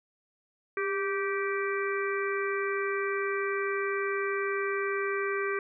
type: harmonic tone with a mistuned harmonic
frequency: 388.9 Hz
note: G4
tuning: 14 cents flat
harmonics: 1 / 3 / 4 / 5 / 6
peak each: -30 / -35 / -36 / -37 / -38 dBFS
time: 0.77-5.59 s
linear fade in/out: 2 ms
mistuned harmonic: 1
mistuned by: +44 cents
effects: none